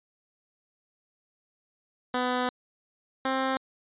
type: tone pair in turn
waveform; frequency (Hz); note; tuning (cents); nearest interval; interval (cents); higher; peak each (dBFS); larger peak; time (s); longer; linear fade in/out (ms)
10% pulse; 250 / 264.2; B3 / C4; +21 / +17; minor second; 96; second; -17; neither; 2.14-2.49 / 3.25-3.57; first; 2
effects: resampled to 8000 Hz